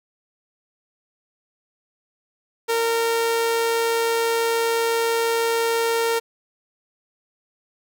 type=tone with amplitude modulation; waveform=sawtooth; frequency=459.8 Hz; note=A#4; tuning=24 cents flat; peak=-14 dBFS; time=2.68-6.2 s; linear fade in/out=20 ms; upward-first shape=sine; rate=126 Hz; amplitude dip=25%; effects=none